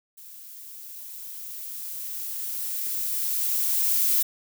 violet noise with level ramp, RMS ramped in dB -45 to -21 dBFS, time 0.17-4.23 s, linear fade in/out 10 ms, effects none

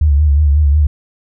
sine tone with vibrato, 73.42 Hz, D2, in tune, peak -7 dBFS, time 0.01-0.87 s, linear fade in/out 5 ms, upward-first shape sine, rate 5.5 Hz, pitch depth 79 cents each way, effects none

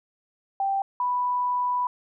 sine tone pair in turn, 784 / 987.8 Hz, G5 / B5, 0 / 0 cents, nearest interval major third, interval 400 cents, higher second, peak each -22 dBFS, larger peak neither, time 0.6-0.82 / 1-1.87 s, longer second, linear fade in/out 2 ms, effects none

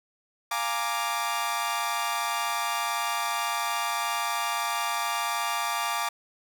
sawtooth chord, Bb dominant seventh, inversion second, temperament equal, 698.5 / 830.6 / 932.3 / 1174.7 Hz, F5 / Ab5 / Bb5 / D6, 0 / 0 / 0 / 0 cents, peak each -31 / -30 / -29 / -26 dBFS, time 0.51-6.09 s, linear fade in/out 5 ms, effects none

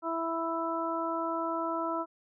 harmonic tone, 330 Hz, E4, 2 cents sharp, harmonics 1 / 2 / 3 / 4, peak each -35 / -35 / -35 / -35 dBFS, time 0.02-2.06 s, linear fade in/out 50 ms, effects none

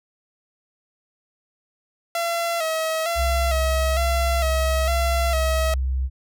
sawtooth tone with vibrato, 659.3 Hz, E5, in tune, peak -18 dBFS, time 2.15-5.74 s, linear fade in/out 2 ms, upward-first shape square, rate 1.1 Hz, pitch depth 51 cents each way
sine tone with pitch glide, 65.8 to 65.19 Hz, C2 to C2, +10 to -6 cents, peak -20 dBFS, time 3.15-6.1 s, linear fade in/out 50 ms, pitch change -16 cents, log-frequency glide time 4.98-5.3 s
effects none

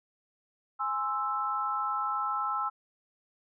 sine chord, Ab augmented, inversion none, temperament equal, 830.6 / 1046.5 / 1318.5 Hz, Ab5 / C6 / E6, 0 / 0 / 0 cents, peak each -35 / -35 / -30 dBFS, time 0.79-2.7 s, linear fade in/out 20 ms, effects none

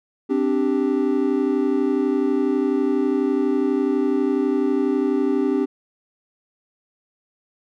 triangle chord, C suspended second, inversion none, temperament equal, 261.6 / 293.7 / 392 Hz, C4 / D4 / G4, 0 / 0 / 0 cents, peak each -20 dBFS, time 0.29-5.66 s, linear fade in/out 20 ms, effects none

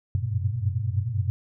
sine tone cluster, 92.4 / 96.1 / 102 / 115.2 / 124.8 Hz, F#2 / G2 / G#2 / A#2 / B2, -2 / -34 / -31 / -20 / +19 cents, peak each -30 dBFS, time 0.15-1.3 s, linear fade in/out 0 ms, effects none

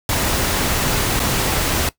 pink noise with dropouts, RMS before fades -19 dBFS, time 0.09-1.89 s, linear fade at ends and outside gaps 2 ms, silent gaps 1.195-1.199 s, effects noise-tail reverb RT60 0.1 s tail -18 dB re dry

